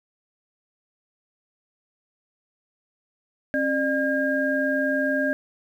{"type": "tone cluster", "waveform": "sine", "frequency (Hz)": [270.7, 600, 1618], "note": ["C#4", "D5", "G#6"], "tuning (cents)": [-41, 37, -46], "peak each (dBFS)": -25, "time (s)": [3.54, 5.33], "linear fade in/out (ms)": 0, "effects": ["9-bit"]}